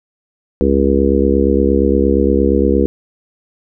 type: harmonic tone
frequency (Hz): 68.6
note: C#2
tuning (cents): -17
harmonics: 1 / 3 / 4 / 5 / 6 / 7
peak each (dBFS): -17 / -17 / -17 / -17 / -17 / -17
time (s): 0.61-2.86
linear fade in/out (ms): 0
effects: none